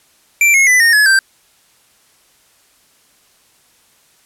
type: tone with pitch steps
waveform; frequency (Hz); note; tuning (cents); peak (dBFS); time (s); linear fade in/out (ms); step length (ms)
square; 2349 / 2167 / 1998.2 / 1843 / 1699.8 / 1567.8; D7 / C#7 / B6 / A#6 / G#6 / G6; 0 / -40 / +20 / -20 / +40 / 0; -8; 0.41-1.19; 2; 130
effects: white hiss -53 dBFS RMS until 4.25 s + low-pass 12000 Hz 12 dB/octave